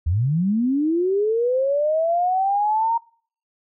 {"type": "linear sweep", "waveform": "sine", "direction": "up", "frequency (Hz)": [73.42, 934], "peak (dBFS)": -17, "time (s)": [0.06, 2.98], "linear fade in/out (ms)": 10, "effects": ["noise-tail reverb RT60 0.5 s tail -25 dB re dry"]}